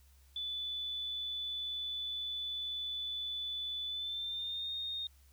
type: tone with pitch glide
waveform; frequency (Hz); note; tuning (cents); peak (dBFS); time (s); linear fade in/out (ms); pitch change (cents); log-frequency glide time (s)
sine; 3481 to 3688; A7 to A#7; -19 to -19; -36; 0.36-5.07; 2; +100; 3.87-4.73
effects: added 68 Hz sine -60 dBFS peak until 5.32 s + white hiss -69 dBFS RMS until 5.32 s